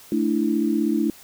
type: chord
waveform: sine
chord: A suspended fourth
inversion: none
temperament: equal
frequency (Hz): 220 / 293.7 / 329.6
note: A3 / D4 / E4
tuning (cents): 0 / 0 / 0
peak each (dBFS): -23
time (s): 0.12-1.1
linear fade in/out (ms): 2
effects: white hiss -47 dBFS RMS until 1.23 s